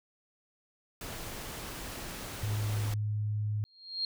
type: noise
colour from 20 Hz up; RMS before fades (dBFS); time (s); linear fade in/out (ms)
pink; -41; 1.01-2.94; 2
type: tone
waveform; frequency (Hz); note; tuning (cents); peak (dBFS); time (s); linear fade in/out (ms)
sine; 105.5; G#2; +28; -29; 2.43-3.64; 0
type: tone with exponential growth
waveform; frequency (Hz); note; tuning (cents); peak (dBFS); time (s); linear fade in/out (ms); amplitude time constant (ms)
sine; 4231; C8; +19; -27; 3.65-4.05; 2; 86
effects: none